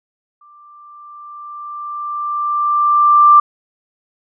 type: tone with exponential growth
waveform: sine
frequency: 1181 Hz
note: D6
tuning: 9 cents sharp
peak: -3 dBFS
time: 0.41-3.4 s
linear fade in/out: 5 ms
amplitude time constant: 650 ms
effects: none